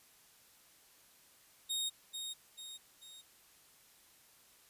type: tone with echo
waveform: sawtooth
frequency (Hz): 3729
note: A#7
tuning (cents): 0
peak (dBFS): -31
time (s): 1.69-1.9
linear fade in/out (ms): 20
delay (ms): 440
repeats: 3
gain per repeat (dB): -6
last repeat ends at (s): 3.22
effects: white hiss -64 dBFS RMS until 4.69 s + resampled to 32000 Hz